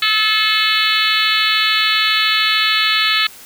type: harmonic tone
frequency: 433 Hz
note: A4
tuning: 28 cents flat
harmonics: 3 / 4 / 5 / 6 / 7 / 8 / 9 / 10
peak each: -21 / -21 / -21 / -21 / -21 / -21 / -21 / -21 dBFS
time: 0.02-3.27 s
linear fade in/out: 5 ms
effects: white hiss -39 dBFS RMS until 3.45 s